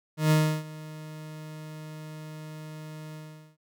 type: tone with ADSR envelope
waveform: 40% pulse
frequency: 154.9 Hz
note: D#3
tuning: 7 cents flat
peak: -17 dBFS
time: 0.17-3.57 s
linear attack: 140 ms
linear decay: 320 ms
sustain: -21 dB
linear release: 430 ms
effects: none